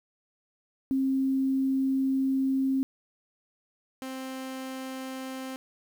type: tone pair in turn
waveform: sine / sawtooth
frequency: 267 / 262.3 Hz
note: C4 / C4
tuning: +35 / +4 cents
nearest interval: unison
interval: 31 cents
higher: first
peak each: -23 / -31 dBFS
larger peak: first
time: 0.91-2.83 / 4.02-5.56 s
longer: first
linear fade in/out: 0 ms
effects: 9-bit